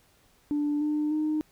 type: tone with pitch steps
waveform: sine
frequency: 293.7 / 300.4 / 307.2 Hz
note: D4 / D4 / D#4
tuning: 0 / +39 / -22 cents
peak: -23 dBFS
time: 0.51-1.41 s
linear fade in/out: 0 ms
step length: 300 ms
effects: tanh soft clip ceiling -21 dBFS + pink hiss -63 dBFS RMS until 1.51 s